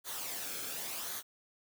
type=noise with flanger; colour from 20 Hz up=white; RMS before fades=-40 dBFS; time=0.04-1.23 s; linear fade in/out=50 ms; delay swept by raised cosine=0.38 to 1.07 ms; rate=0.91 Hz; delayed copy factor=-0.5; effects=none